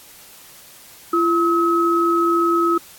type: tone pair together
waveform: sine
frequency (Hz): 340 / 1282.4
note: F4 / E6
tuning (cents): -46 / -48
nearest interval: octave + major seventh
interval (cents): 2298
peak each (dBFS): -17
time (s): 1.13-2.78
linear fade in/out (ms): 5
effects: white hiss -44 dBFS RMS until 2.98 s + AAC 64 kbps